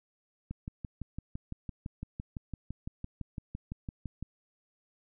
click train, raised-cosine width 5 ms, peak -25 dBFS, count 23, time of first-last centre 0.51-4.226 s, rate 5.92 Hz, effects none

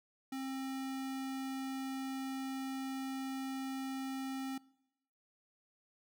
square tone, 266.3 Hz, C4, 31 cents sharp, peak -39 dBFS, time 0.32-4.58 s, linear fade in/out 5 ms, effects noise-tail reverb RT60 0.9 s tail -23 dB re dry

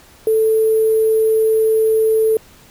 sine tone with sample-and-hold, 440 Hz, A4, in tune, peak -11 dBFS, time 0.27-2.37 s, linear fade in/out 2 ms, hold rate 11025 Hz, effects pink hiss -46 dBFS RMS until 2.7 s

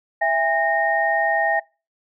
sine tone cluster, 660 / 810 / 1851 Hz, E5 / G#5 / A#6, +2 / -43 / -13 cents, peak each -21 dBFS, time 0.21-1.6 s, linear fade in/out 10 ms, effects noise-tail reverb RT60 0.3 s tail -23 dB re dry

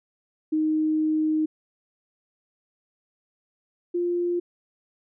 sine tone pair in turn, 311.1 / 349.8 Hz, D#4 / F4, 0 / +3 cents, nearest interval major second, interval 203 cents, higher second, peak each -20 / -22 dBFS, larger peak first, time 0.52-1.46 / 3.94-4.4 s, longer first, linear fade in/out 10 ms, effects none

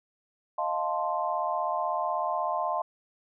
sine chord, F dominant seventh, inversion third, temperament equal, 622.3 / 698.5 / 880 / 1046.5 Hz, Eb5 / F5 / A5 / C6, 0 / 0 / 0 / 0 cents, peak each -33 / -31 / -33 / -31 dBFS, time 0.58-2.82 s, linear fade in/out 5 ms, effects none

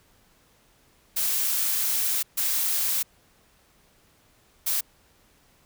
blue noise bursts at uneven times, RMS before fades -25 dBFS, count 3, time 1.16-2.23 / 2.37-3.03 / 4.66-4.81 s, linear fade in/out 10 ms, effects pink hiss -61 dBFS RMS until 5.65 s

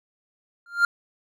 triangle tone with exponential growth, 1396.9 Hz, F6, in tune, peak -10 dBFS, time 0.66-0.85 s, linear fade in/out 2 ms, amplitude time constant 40 ms, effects none

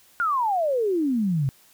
sine exponential sweep, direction down, 1450 to 128.2 Hz, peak -20 dBFS, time 0.2-1.49 s, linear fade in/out 0 ms, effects white hiss -56 dBFS RMS until 1.73 s

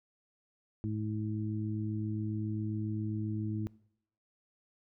harmonic tone, 107.4 Hz, A2, 41 cents flat, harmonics 1 / 2 / 3, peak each -34 / -37 / -39 dBFS, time 0.84-3.67 s, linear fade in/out 0 ms, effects noise-tail reverb RT60 0.7 s tail -22 dB re dry

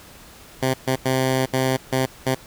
10% pulse tone bursts at uneven times, 130.81 Hz, C3, in tune, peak -10 dBFS, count 6, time 0.62-0.74 / 0.87-0.96 / 1.05-1.46 / 1.53-1.77 / 1.92-2.06 / 2.26-2.35 s, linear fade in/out 10 ms, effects pink hiss -45 dBFS RMS until 2.46 s

